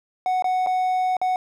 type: tone with dropouts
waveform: triangle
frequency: 740 Hz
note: F#5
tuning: in tune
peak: -17 dBFS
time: 0.26-1.36 s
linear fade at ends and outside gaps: 1 ms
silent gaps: 0.423-0.443 / 0.663-0.67 / 1.168-1.215 s
effects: none